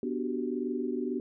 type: chord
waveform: sine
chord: G major seventh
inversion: first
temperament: equal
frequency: 246.9 / 293.7 / 370 / 392 Hz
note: B3 / D4 / F#4 / G4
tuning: 0 / 0 / 0 / 0 cents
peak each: -33 / -36 / -35 / -37 dBFS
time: 0.03-1.2 s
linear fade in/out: 2 ms
effects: none